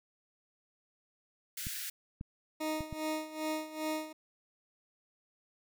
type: high-pass noise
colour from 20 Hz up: white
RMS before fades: -40 dBFS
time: 1.57-1.9 s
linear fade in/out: 5 ms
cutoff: 1400 Hz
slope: 96 dB/octave
type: clicks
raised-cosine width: 5 ms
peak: -28 dBFS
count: 4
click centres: 1.669 / 2.211 / 2.807 / 2.927 s
type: tone with tremolo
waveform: 20% pulse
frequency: 311.1 Hz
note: D#4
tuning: in tune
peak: -27 dBFS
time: 2.6-4.13 s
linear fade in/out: 10 ms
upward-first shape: sine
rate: 2.5 Hz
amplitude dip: 80%
effects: none